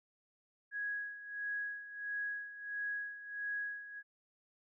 sine tone with tremolo, 1661.2 Hz, G#6, in tune, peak -35 dBFS, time 0.71-4.03 s, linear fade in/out 50 ms, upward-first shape sine, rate 1.5 Hz, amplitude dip 75%, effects none

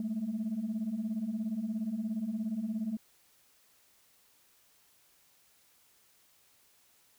sine beating tone pair, 206 / 223 Hz, G#3 / A3, -14 / +23 cents, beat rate 17 Hz, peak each -36 / -32 dBFS, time 0-2.97 s, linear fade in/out 2 ms, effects tanh soft clip ceiling -27 dBFS + white hiss -66 dBFS RMS until 7.18 s

